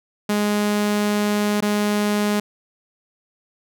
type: tone with dropouts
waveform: sawtooth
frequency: 207.7 Hz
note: G#3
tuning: in tune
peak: -14 dBFS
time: 0.29-2.4 s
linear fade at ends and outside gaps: 5 ms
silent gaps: 1.607-1.623 s
effects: none